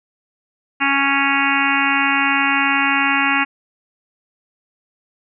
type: harmonic tone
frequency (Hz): 277.2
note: C#4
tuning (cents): 0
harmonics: 1 / 3 / 4 / 5 / 6 / 7 / 8 / 9 / 10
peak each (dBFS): -23 / -23 / -23 / -23 / -23 / -23 / -23 / -23 / -23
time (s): 0.8-3.45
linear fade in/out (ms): 20
effects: none